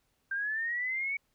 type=linear sweep; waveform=sine; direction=up; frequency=1568 to 2257 Hz; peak=-30 dBFS; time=0.31-1.17 s; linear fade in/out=5 ms; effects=pink hiss -75 dBFS RMS until 1.34 s